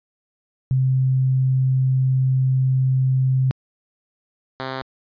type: tone pair in turn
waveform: sine / 5% pulse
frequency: 130.81 / 131.8 Hz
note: C3 / C3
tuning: 0 / +13 cents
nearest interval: unison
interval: 13 cents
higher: second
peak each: -15 dBFS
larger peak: neither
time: 0.71-3.51 / 4.6-4.82 s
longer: first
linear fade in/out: 0 ms
effects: resampled to 11025 Hz